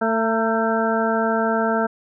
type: harmonic tone with a mistuned harmonic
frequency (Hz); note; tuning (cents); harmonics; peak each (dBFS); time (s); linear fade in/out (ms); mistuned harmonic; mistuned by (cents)
223.9; A3; +30; 1 / 2 / 3 / 4 / 6 / 7; -23 / -24 / -23 / -26 / -26 / -28; 0.01-1.87; 10; 4; +31
effects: none